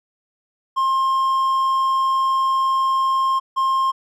triangle tone pair in turn, 1063 / 1063 Hz, C6 / C6, +27 / +27 cents, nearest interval unison, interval 0 cents, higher neither, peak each -14 dBFS, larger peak neither, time 0.76-3.4 / 3.56-3.92 s, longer first, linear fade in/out 20 ms, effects none

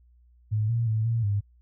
sine tone with pitch steps, 107.2 / 116.5 / 109.8 / 115.4 / 101.7 Hz, A2 / A#2 / A2 / A#2 / G#2, -45 / -1 / -3 / -17 / -36 cents, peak -22 dBFS, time 0.51-1.41 s, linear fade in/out 20 ms, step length 180 ms, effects added 60 Hz sine -55 dBFS peak until 1.61 s

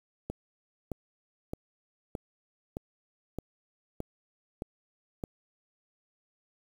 click train, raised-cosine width 2 ms, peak -21 dBFS, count 9, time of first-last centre 0.3-5.238 s, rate 1.62 Hz, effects 8-bit

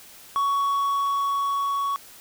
triangle tone with level ramp, 1118 Hz, C#6, 14 cents sharp, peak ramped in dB -18 to -21 dBFS, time 0.36-1.96 s, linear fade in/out 0 ms, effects white hiss -47 dBFS RMS until 2.2 s

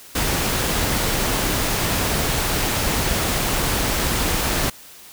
pink noise, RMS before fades -21 dBFS, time 0.15-4.7 s, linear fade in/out 5 ms, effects white hiss -43 dBFS RMS until 5.12 s

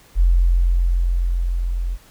sine tone with level ramp, 43.65 Hz, F1, in tune, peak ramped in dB -10 to -20 dBFS, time 0.15-1.98 s, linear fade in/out 50 ms, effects pink hiss -50 dBFS RMS until 2.1 s

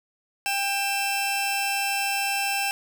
sawtooth tone pair together, 793 / 2667 Hz, G5 / E7, +20 / +20 cents, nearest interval octave + major sixth, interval 2100 cents, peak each -23 dBFS, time 0.46-2.71 s, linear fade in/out 0 ms, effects none

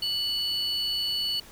triangle tone pair together, 2960 / 4438 Hz, F#7 / C#8, 0 / +1 cents, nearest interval perfect fifth, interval 701 cents, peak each -28 / -27 dBFS, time 0.02-1.4 s, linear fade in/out 5 ms, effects pink hiss -49 dBFS RMS until 1.51 s

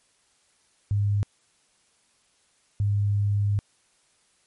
sine tone bursts at uneven times, 102 Hz, G#2, 31 cents flat, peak -20 dBFS, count 2, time 0.91-1.23 / 2.8-3.59 s, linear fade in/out 0 ms, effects white hiss -65 dBFS RMS until 4.46 s + MP3 48 kbps

